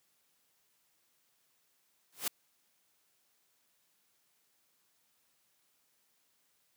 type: noise with exponential growth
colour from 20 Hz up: white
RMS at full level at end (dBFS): -29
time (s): 2.12-2.28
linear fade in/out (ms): 5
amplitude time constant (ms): 33
effects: white hiss -74 dBFS RMS until 6.76 s + high-pass 100 Hz 12 dB/octave